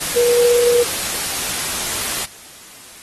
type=tone in noise; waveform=sine; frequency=480.8 Hz; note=B4; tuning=46 cents flat; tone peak=-11 dBFS; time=0.15-0.84 s; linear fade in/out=20 ms; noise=white; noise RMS=-22 dBFS; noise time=0-2.26 s; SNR=+8 dB; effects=white hiss -40 dBFS RMS until 3.02 s + AAC 32 kbps

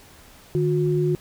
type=tone pair together; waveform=sine; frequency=151.6 / 360.6 Hz; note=D#3 / F#4; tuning=-45 / -45 cents; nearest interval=octave + minor third; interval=1500 cents; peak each=-21 dBFS; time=0.55-1.15 s; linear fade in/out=0 ms; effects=pink hiss -49 dBFS RMS until 1.2 s

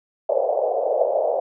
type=band-pass noise; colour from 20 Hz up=pink; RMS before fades=-21 dBFS; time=0.29-1.4 s; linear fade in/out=5 ms; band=510 to 680 Hz; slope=48 dB/octave; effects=none

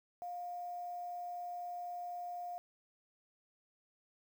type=tone with quantisation; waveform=sine; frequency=708 Hz; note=F5; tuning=23 cents sharp; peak=-40 dBFS; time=0.22-2.58 s; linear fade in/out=0 ms; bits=10; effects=none

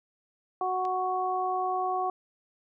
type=harmonic tone; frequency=370 Hz; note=F#4; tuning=in tune; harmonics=1 / 2 / 3; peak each=-34 / -28 / -32 dBFS; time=0.61-2.1 s; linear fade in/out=2 ms
type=click; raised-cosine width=0.2 ms; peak=-29 dBFS; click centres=0.852 s
effects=none

